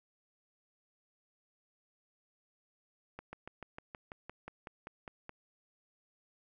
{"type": "slowing click train", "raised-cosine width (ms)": 0.5, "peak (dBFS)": -29, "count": 13, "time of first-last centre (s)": [3.19, 5.294], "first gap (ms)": 140, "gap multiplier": 1.04, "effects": []}